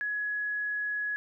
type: tone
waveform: sine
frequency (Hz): 1682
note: G#6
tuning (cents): +22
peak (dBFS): -29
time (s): 0.01-1.16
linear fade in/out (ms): 0
effects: none